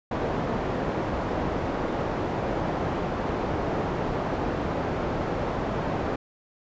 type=low-pass noise; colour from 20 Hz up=white; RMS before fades=-28 dBFS; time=0.11-6.16 s; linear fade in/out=5 ms; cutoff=680 Hz; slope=12 dB/octave; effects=resampled to 16000 Hz